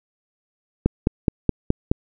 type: click train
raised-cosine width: 3 ms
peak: -3 dBFS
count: 6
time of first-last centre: 0.86-1.915 s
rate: 4.74 Hz
effects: none